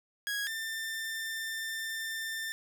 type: tone pair in turn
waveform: sawtooth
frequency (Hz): 1654 / 1790.6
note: G#6 / A6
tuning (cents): -8 / +30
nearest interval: minor second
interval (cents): 138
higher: second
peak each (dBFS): -28 / -31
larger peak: first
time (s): 0.27-0.47 / 0.47-2.52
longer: second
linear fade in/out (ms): 0
effects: none